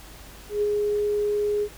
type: tone with ADSR envelope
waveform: sine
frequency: 415.3 Hz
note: G#4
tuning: in tune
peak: -19 dBFS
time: 0.49-1.69 s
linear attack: 130 ms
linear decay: 38 ms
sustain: -2 dB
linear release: 63 ms
effects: added 50 Hz sine -47 dBFS peak until 1.77 s + pink hiss -46 dBFS RMS until 1.77 s